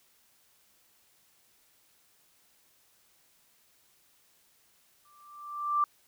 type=tone with exponential growth; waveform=sine; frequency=1177 Hz; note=D6; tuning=3 cents sharp; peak=-21 dBFS; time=5.05-5.84 s; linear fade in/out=2 ms; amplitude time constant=170 ms; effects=white hiss -66 dBFS RMS until 6.07 s